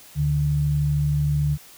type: tone pair together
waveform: sine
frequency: 73.58 / 146.83 Hz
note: D2 / D3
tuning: +4 / 0 cents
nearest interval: octave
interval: 1196 cents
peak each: -26 / -19 dBFS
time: 0.15-1.58 s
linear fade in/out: 50 ms
effects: white hiss -47 dBFS RMS until 1.77 s